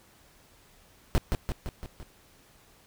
brown noise with echo, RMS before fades -21 dBFS, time 1.15-1.18 s, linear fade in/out 0 ms, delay 170 ms, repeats 5, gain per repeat -4 dB, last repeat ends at 2.03 s, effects pink hiss -59 dBFS RMS until 2.86 s

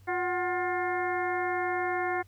harmonic tone with a mistuned harmonic, 354.8 Hz, F4, 27 cents sharp, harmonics 1 / 2 / 3 / 4 / 5 / 6, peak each -32 / -31 / -37 / -37 / -36 / -38 dBFS, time 0.07-2.23 s, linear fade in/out 20 ms, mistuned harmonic 2, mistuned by +68 cents, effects added 96 Hz sine -53 dBFS peak until 2.27 s + pink hiss -65 dBFS RMS until 2.27 s

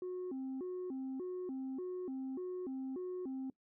sine tone with vibrato, 310.3 Hz, D#4, 5 cents flat, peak -36 dBFS, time 0.02-3.5 s, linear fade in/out 2 ms, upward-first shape square, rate 1.7 Hz, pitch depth 280 cents each way, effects noise-tail reverb RT60 0.1 s tail -22 dB re dry + tanh soft clip ceiling -37 dBFS

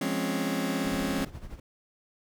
sawtooth chord, Db major seventh, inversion first, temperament just, 173.24 / 207.9 / 259.9 / 277.2 Hz, F3 / Ab3 / C4 / Db4, -14 / +2 / -11 / 0 cents, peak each -30 / -29 / -28 / -28 dBFS, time 0.01-1.25 s, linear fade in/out 5 ms
brown noise with tremolo, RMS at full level -39 dBFS, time 0.84-1.6 s, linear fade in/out 5 ms, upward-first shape sine, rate 12 Hz, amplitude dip 65%
effects none

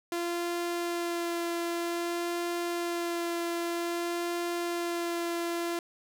sawtooth tone with vibrato, 343.4 Hz, F4, 29 cents flat, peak -26 dBFS, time 0.12-5.79 s, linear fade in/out 2 ms, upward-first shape sine, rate 0.52 Hz, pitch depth 12 cents each way, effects none

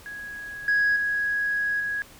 sine tone with level steps, 1661.2 Hz, G#6, in tune, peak -34 / -17 / -22 / -25 dBFS, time 0.06-2.02 s, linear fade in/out 0 ms, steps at 0.68 / 0.96 / 1.8 s, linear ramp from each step 2 ms, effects tanh soft clip ceiling -16 dBFS + pink hiss -49 dBFS RMS until 2.19 s

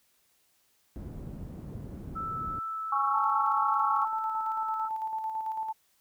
white low-pass noise, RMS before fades -41 dBFS, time 0.96-2.59 s, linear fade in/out 0 ms, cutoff 190 Hz, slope 12 dB/octave
sine tone with vibrato, 1316 Hz, E6, 3 cents flat, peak -32 dBFS, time 2.15-4.89 s, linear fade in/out 20 ms, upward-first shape triangle, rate 2.6 Hz, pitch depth 9 cents each way
sine chord, C# minor, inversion second, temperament equal with one note detuned, 830.6 / 1108.7 / 1346.2 Hz, G#5 / C#6 / E6, 0 / 0 / +36 cents, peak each -31 / -27 / -33 dBFS, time 2.92-4.05 s, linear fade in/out 5 ms
sine tone with tremolo, 880 Hz, A5, in tune, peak -29 dBFS, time 3.13-5.73 s, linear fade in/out 20 ms, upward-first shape square, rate 9 Hz, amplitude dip 40%
effects white hiss -69 dBFS RMS until 6 s

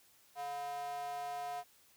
square tone with high-pass filter, 142.5 Hz, C#3, 48 cents sharp, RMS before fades -41 dBFS, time 0.35-1.64 s, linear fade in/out 50 ms, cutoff 750 Hz, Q 6.7, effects white hiss -66 dBFS RMS until 1.96 s

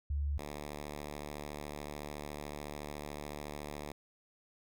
sine / 5% pulse tone pair in turn, 71.8 / 73.82 Hz, D2 / D2, -39 / +9 cents, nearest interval unison, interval 48 cents, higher second, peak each -31 / -30 dBFS, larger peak second, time 0.1-0.38 / 0.38-3.92 s, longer second, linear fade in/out 5 ms, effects none

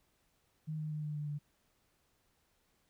sine tone with pitch steps, 155.56 / 153.77 / 152.01 / 150.26 / 148.54 / 146.83 Hz, D#3 / D#3 / D#3 / D3 / D3 / D3, 0 / -20 / -40 / +40 / +20 / 0 cents, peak -36 dBFS, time 0.67-1.39 s, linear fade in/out 20 ms, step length 120 ms, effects pink hiss -75 dBFS RMS until 2.89 s

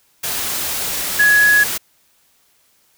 sine tone in noise, 1678 Hz, G#6, 17 cents sharp, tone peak -9 dBFS, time 1.19-1.64 s, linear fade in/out 10 ms, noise white, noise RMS -22 dBFS, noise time 0.23-1.78 s, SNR +10 dB, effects white hiss -58 dBFS RMS until 2.97 s

